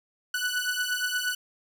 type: beating tone pair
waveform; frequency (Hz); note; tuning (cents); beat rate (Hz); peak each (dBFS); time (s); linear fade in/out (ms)
sawtooth; 1480 / 1488.5; F#6 / F#6; 0 / +10; 8.5; -26; 0.34-1.35; 5
effects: none